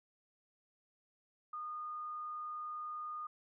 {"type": "tone", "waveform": "sine", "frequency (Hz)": 1225, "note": "D#6", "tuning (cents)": -27, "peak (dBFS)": -40, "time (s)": [1.53, 3.27], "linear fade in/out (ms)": 5, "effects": []}